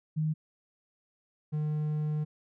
sine / triangle tone pair in turn, 155.56 / 151.83 Hz, D#3 / D#3, 0 / -42 cents, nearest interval unison, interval 42 cents, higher first, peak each -26 dBFS, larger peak neither, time 0.16-0.34 / 1.52-2.25 s, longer second, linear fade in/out 20 ms, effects none

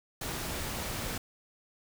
pink noise, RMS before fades -36 dBFS, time 0.21-1.18 s, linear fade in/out 5 ms, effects none

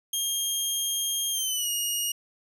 15% pulse tone with pitch glide, 3222 to 2870 Hz, G7 to F7, +47 to +47 cents, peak -19 dBFS, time 0.13-2.12 s, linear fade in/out 5 ms, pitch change -200 cents, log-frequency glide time 1.31-1.7 s, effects none

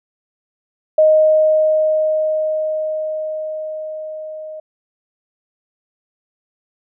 sine tone with level ramp, 622.3 Hz, D#5, in tune, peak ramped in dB -7 to -28 dBFS, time 0.98-4.6 s, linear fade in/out 5 ms, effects none

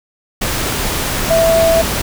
sine tone in noise, 659.3 Hz, E5, in tune, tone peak -9 dBFS, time 1.3-1.82 s, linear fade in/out 10 ms, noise pink, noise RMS -18 dBFS, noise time 0.41-2.02 s, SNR +6 dB, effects none

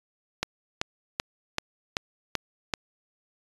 click train, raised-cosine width 0.2 ms, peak -8 dBFS, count 7, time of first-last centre 0.43-2.738 s, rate 2.6 Hz, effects resampled to 24000 Hz

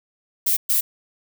violet noise bursts at uneven times, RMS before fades -19 dBFS, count 2, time 0.46-0.57 / 0.69-0.81 s, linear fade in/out 10 ms, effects none

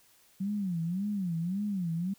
sine tone with vibrato, 185 Hz, F#3, in tune, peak -29 dBFS, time 0.4-2.14 s, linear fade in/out 10 ms, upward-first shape sine, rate 1.8 Hz, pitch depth 210 cents each way, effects white hiss -63 dBFS RMS until 2.18 s

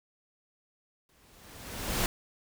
pink noise with exponential growth, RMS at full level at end -27 dBFS, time 1.09-2.06 s, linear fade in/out 1 ms, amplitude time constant 210 ms, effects none

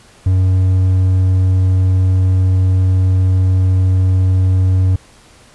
triangle tone, 93.2 Hz, F#2, 13 cents sharp, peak -7 dBFS, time 0.26-4.96 s, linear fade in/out 5 ms, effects pink hiss -45 dBFS RMS until 5.54 s + resampled to 24000 Hz

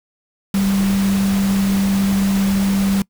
sine tone in noise, 196 Hz, G3, in tune, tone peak -14 dBFS, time 0.54-3.02 s, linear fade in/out 2 ms, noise pink, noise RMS -27 dBFS, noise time 0.54-3.02 s, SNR +10 dB, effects noise-tail reverb RT60 0.1 s tail -24 dB re dry

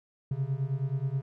triangle beating tone pair, 130.81 / 140.21 Hz, C3 / C#3, 0 / +20 cents, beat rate 9.4 Hz, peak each -29 dBFS, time 0.31-1.22 s, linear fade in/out 5 ms, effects none

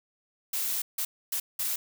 blue noise bursts at uneven times, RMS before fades -30 dBFS, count 4, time 0.53-0.82 / 0.98-1.05 / 1.32-1.4 / 1.59-1.76 s, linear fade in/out 5 ms, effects none

